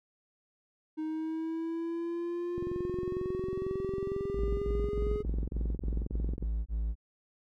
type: linear sweep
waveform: triangle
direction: up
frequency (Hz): 311.1 to 419.3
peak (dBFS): -30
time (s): 0.97-5.23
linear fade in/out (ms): 20
type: click train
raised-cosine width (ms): 3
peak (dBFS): -25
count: 86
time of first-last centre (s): 2.58-6.426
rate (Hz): 22.1
type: tone bursts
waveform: triangle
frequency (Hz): 55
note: A1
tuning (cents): 0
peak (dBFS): -27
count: 9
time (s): 4.34-6.954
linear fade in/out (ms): 50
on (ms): 270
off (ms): 23
effects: none